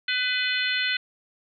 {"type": "harmonic tone with a mistuned harmonic", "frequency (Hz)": 501, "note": "B4", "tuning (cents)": 25, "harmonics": [3, 4, 5, 6, 7, 8], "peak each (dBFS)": [-28, -29, -30, -31, -31, -32], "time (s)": [0.08, 0.97], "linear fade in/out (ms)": 5, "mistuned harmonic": 8, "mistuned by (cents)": 74, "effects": []}